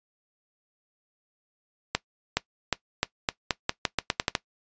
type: accelerating click train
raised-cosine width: 0.2 ms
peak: -5 dBFS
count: 13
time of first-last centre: 1.95-4.352 s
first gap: 420 ms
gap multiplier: 0.85
effects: noise-tail reverb RT60 0.1 s tail -19 dB re dry + resampled to 16000 Hz